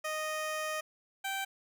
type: tone pair in turn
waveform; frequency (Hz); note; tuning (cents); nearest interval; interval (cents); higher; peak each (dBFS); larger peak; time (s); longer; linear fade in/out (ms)
15% pulse; 620 / 779; D#5 / G5; -6 / -11; major third; 395; second; -27; neither; 0.04-0.81 / 1.24-1.45; first; 10
effects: none